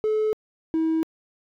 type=tone pair in turn; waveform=triangle; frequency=431.4 / 321.7 Hz; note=A4 / E4; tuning=-34 / -42 cents; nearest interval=perfect fourth; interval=508 cents; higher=first; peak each=-17 dBFS; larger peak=neither; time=0.04-0.33 / 0.74-1.03 s; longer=neither; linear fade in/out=0 ms; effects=tanh soft clip ceiling -15 dBFS